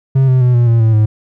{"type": "tone with pitch steps", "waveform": "triangle", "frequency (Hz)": [133.6, 128.9, 124.37, 119.99, 115.77, 111.7, 107.77], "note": ["C3", "C3", "B2", "B2", "A#2", "A2", "A2"], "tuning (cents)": [36, -26, 13, -50, -11, 27, -35], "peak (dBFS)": -5, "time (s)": [0.15, 1.06], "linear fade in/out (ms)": 10, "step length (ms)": 130, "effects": []}